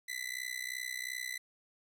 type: tone with amplitude modulation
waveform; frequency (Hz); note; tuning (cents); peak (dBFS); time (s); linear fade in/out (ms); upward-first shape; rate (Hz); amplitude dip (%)
sawtooth; 2001; B6; +22; -30; 0.08-1.38; 10; sine; 62.8; 95
effects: none